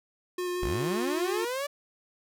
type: tone with vibrato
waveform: square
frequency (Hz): 358.2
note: F4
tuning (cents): +44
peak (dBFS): -30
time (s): 0.38-1.45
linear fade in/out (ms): 5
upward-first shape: square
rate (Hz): 5.6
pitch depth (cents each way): 10
type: linear sweep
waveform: sawtooth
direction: up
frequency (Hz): 34.65 to 585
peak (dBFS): -26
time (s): 0.62-1.67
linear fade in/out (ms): 10
effects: none